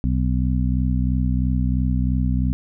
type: harmonic tone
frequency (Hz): 63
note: B1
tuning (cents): +35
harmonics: 1 / 2 / 3 / 4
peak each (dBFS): -20 / -23 / -25 / -26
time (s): 0.04-2.53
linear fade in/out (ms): 0
effects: none